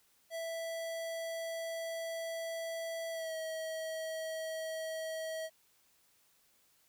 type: tone with pitch glide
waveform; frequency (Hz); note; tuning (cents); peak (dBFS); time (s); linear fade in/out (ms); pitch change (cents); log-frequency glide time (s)
square; 659.3 to 640.9; E5 to E5; 0 to -49; -38; 0.3-5.5; 50; -49; 3.11-3.35
effects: white hiss -70 dBFS RMS until 6.88 s